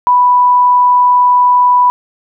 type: tone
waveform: sine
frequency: 987.8 Hz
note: B5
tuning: in tune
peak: -5 dBFS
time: 0.07-1.9 s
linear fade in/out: 0 ms
effects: none